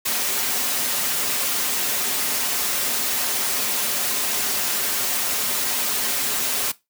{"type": "noise with comb filter", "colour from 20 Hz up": "white", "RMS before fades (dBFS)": -23, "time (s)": [0.05, 6.72], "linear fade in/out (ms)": 10, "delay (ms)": 6.1, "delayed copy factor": -0.55, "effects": ["noise-tail reverb RT60 0.2 s tail -18 dB re dry", "high-pass 150 Hz 12 dB/octave"]}